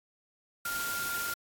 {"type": "tone in noise", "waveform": "sine", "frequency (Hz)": 1396.9, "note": "F6", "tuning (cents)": 0, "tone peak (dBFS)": -33, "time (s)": [0.65, 1.34], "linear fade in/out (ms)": 5, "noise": "white", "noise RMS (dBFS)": -37, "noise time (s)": [0.65, 1.34], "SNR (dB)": 1, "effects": ["AAC 64 kbps"]}